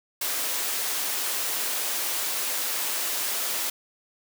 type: high-pass noise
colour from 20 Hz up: white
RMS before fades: -28 dBFS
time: 0.21-3.7 s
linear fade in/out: 5 ms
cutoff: 350 Hz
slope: 12 dB/octave
effects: none